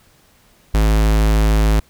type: tone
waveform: square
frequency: 53.3 Hz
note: G#1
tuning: 46 cents sharp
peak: -12 dBFS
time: 0.74-1.8 s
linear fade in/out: 5 ms
effects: pink hiss -53 dBFS RMS until 1.89 s